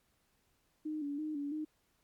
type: tone with vibrato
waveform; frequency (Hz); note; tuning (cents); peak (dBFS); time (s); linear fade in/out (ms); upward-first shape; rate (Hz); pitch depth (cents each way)
sine; 296.7; D4; +18; -35; 0.85-1.65; 10; square; 3; 63
effects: pink hiss -75 dBFS RMS until 2.03 s + MP3 96 kbps